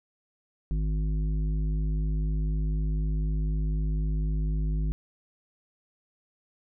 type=harmonic tone; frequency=52 Hz; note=G#1; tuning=3 cents sharp; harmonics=1 / 3 / 5 / 7; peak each=-25 / -32 / -43 / -49 dBFS; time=0.71-4.92 s; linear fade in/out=0 ms; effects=none